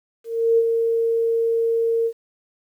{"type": "tone with ADSR envelope", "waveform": "sine", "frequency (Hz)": 458.4, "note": "A#4", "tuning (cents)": -29, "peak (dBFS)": -12, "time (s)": [0.24, 2.13], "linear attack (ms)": 340, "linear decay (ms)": 45, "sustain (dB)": -5, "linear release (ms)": 71, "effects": ["9-bit"]}